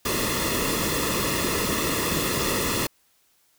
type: noise with comb filter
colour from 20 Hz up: pink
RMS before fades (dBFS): -25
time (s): 0.05-2.87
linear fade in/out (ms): 5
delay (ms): 1.3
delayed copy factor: -0.75
effects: white hiss -64 dBFS RMS until 3.58 s